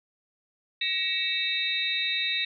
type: tone cluster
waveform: sine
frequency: 1894 / 2263 / 2640 / 3730 / 3981 Hz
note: A#6 / C#7 / E7 / A#7 / B7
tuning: +27 / +35 / +2 / 0 / +13 cents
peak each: -34 / -34 / -32 / -28 / -34 dBFS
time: 0.81-2.45 s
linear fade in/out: 5 ms
effects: none